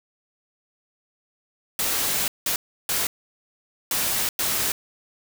white noise bursts at uneven times, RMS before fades -24 dBFS, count 5, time 1.79-2.28 / 2.46-2.56 / 2.89-3.07 / 3.91-4.29 / 4.39-4.72 s, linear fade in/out 2 ms, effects none

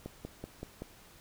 click train, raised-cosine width 2 ms, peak -26 dBFS, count 5, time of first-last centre 0.06-0.82 s, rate 5.26 Hz, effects pink hiss -57 dBFS RMS until 1.2 s

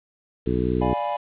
harmonic tone, 61.74 Hz, B1, in tune, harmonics 1 / 2 / 3 / 4 / 5 / 6 / 7, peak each -28 / -28 / -28 / -28 / -28 / -28 / -28 dBFS, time 0.46-0.94 s, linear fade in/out 10 ms
triangle chord, D diminished seventh, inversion none, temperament equal, 587.3 / 698.5 / 830.6 / 987.8 Hz, D5 / F5 / Ab5 / Cb6, 0 / 0 / 0 / 0 cents, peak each -27 / -28 / -26 / -28 dBFS, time 0.81-1.17 s, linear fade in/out 10 ms
effects resampled to 8000 Hz + 8-bit

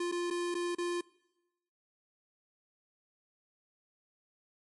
square tone with dropouts, 349.2 Hz, F4, in tune, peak -32 dBFS, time 0-1.01 s, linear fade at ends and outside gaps 5 ms, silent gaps 0.116-0.122 / 0.303-0.308 / 0.544-0.55 / 0.75-0.783 s, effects noise-tail reverb RT60 1.0 s tail -23 dB re dry + MP3 48 kbps

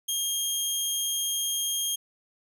15% pulse tone, 3229 Hz, G#7, 49 cents flat, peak -19 dBFS, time 0.08-1.96 s, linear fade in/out 10 ms, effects none

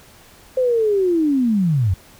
sine linear sweep, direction down, 523.3 to 84 Hz, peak -14 dBFS, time 0.57-1.94 s, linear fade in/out 5 ms, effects pink hiss -47 dBFS RMS until 2.19 s

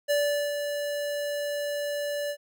square tone with ADSR envelope, 581 Hz, D5, 19 cents flat, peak -22 dBFS, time 0.08-2.37 s, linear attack 26 ms, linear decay 420 ms, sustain -7 dB, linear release 68 ms, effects none

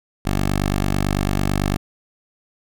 10% pulse tone, 49 Hz, G1, in tune, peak -10 dBFS, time 0.25-1.77 s, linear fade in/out 10 ms, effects none

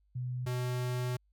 sine / square tone pair in turn, 125.2 / 124.64 Hz, B2 / B2, +24 / +16 cents, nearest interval unison, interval 8 cents, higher first, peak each -33 / -32 dBFS, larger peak second, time 0.15-0.46 / 0.46-1.17 s, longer second, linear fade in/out 10 ms, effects added 50 Hz sine -67 dBFS peak until 1.32 s

